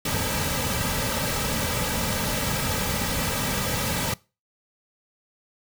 pink noise with comb filter, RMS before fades -26 dBFS, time 0.05-4.14 s, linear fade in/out 5 ms, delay 2.8 ms, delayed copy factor -0.65, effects noise-tail reverb RT60 0.3 s tail -22 dB re dry

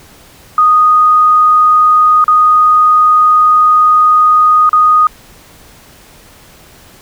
sine tone with dropouts, 1240 Hz, D#6, 6 cents flat, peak -4 dBFS, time 0.58-5.07 s, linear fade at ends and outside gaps 2 ms, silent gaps 2.242-2.28 / 4.693-4.73 s, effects pink hiss -40 dBFS RMS until 7.01 s

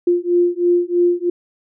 sine beating tone pair, 349.2 / 352.3 Hz, F4 / F4, 0 / +15 cents, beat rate 3.1 Hz, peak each -16 dBFS, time 0.07-1.3 s, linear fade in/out 5 ms, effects none

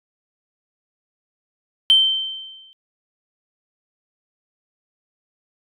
sine tone with exponential decay, 3110 Hz, G7, 14 cents flat, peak -7 dBFS, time 1.9-2.73 s, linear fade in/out 0 ms, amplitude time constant 180 ms, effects tanh soft clip ceiling -4 dBFS

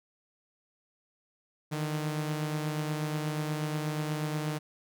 sawtooth beating tone pair, 151.7 / 160 Hz, D#3 / D#3, -44 / +49 cents, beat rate 8.3 Hz, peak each -27 / -35 dBFS, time 1.71-4.59 s, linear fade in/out 20 ms, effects none

